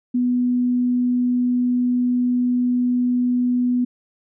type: tone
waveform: sine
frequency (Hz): 246.9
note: B3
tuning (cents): 0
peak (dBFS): -16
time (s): 0.14-3.85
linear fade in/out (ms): 10
effects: none